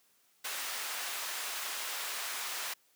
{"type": "high-pass noise", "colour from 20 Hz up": "pink", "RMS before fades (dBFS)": -38, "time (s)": [0.44, 2.74], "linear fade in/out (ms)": 10, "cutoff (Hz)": 1100, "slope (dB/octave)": 12, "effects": ["white hiss -69 dBFS RMS until 2.95 s", "high-pass 150 Hz 12 dB/octave"]}